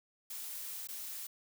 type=noise with dropouts; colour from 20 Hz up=blue; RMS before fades=-43 dBFS; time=0.3-1.27 s; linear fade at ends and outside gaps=5 ms; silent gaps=0.873-0.886 s; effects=none